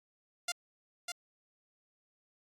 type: tone with echo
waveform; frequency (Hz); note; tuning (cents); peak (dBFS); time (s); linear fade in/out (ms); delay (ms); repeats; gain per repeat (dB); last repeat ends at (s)
5% pulse; 698.5; F5; 0; -21; 0.48-0.52; 5; 600; 1; -5; 1.12
effects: AAC 48 kbps